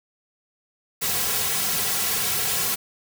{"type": "noise with comb filter", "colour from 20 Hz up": "white", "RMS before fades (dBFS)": -24, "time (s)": [1.01, 2.76], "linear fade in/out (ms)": 20, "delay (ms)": 3.3, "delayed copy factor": -0.85, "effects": []}